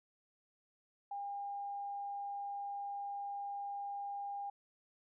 sine tone, 805 Hz, G5, 46 cents sharp, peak -39 dBFS, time 1.11-4.5 s, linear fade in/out 5 ms, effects none

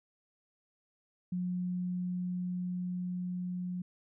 sine tone with level ramp, 180 Hz, F#3, 47 cents flat, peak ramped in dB -31 to -34 dBFS, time 1.32-3.82 s, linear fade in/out 5 ms, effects none

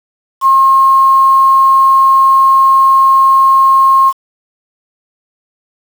sine tone with quantisation, 1073 Hz, C6, 43 cents sharp, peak -4 dBFS, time 0.41-4.13 s, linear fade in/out 50 ms, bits 5, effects none

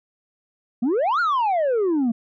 sine exponential two-way sweep, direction up then down, 220.5 to 1460 to 220.5 Hz, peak -15 dBFS, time 0.82-2.12 s, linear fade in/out 10 ms, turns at 1.2 s, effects tanh soft clip ceiling -17 dBFS

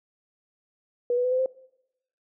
sine tone with pitch steps, 485.1 / 493.9 / 502.8 / 511.9 / 521.1 Hz, B4 / B4 / B4 / C5 / C5, -31 / 0 / +31 / -38 / -7 cents, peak -21 dBFS, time 1.1-1.46 s, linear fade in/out 2 ms, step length 72 ms, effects noise-tail reverb RT60 0.8 s tail -21 dB re dry

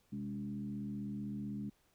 sine tone with frequency modulation, 205.7 Hz, G#3, 16 cents flat, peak -38 dBFS, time 0.12-1.7 s, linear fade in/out 10 ms, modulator 75.8 Hz, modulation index 0.85, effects pink hiss -73 dBFS RMS until 1.94 s

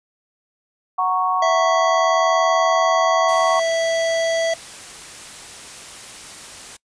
sine chord, F# major, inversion none, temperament equal, 740 / 932.3 / 1108.7 Hz, F#5 / A#5 / C#6, 0 / 0 / 0 cents, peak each -21 / -25 / -19 dBFS, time 0.98-3.6 s, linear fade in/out 10 ms
harmonic tone, 659.3 Hz, E5, in tune, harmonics 1 / 3 / 5 / 7 / 9 / 10, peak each -17 / -27 / -31 / -34 / -36 / -37 dBFS, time 1.42-4.54 s, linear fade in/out 5 ms
white noise, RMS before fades -37 dBFS, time 3.28-6.77 s, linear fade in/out 10 ms
effects noise-tail reverb RT60 0.1 s tail -23 dB re dry + resampled to 22050 Hz

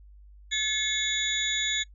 sine tone cluster, 1720 / 2176 / 3461 / 3805 / 6750 Hz, A6 / C#7 / A7 / A#7 / G#8, -40 / -33 / -29 / +35 / +27 cents, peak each -32 / -32 / -29 / -33 / -33 dBFS, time 0.51-1.84 s, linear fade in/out 20 ms, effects noise-tail reverb RT60 0.1 s tail -22 dB re dry + added 50 Hz sine -48 dBFS peak until 1.94 s

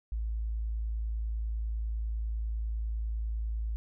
sine tone, 55 Hz, A1, in tune, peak -30 dBFS, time 0.12-3.76 s, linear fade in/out 0 ms, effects none

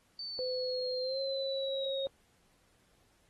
sine exponential sweep, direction down, 4572 to 3729 Hz, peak -38 dBFS, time 0.19-2.06 s, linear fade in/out 2 ms
sine tone with pitch glide, 508 to 541.3 Hz, B4 to C#5, +49 to -41 cents, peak -33 dBFS, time 0.39-2.07 s, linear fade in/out 0 ms, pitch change +110 cents, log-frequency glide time 1.02-1.19 s
effects pink hiss -70 dBFS RMS until 3.29 s + AAC 32 kbps

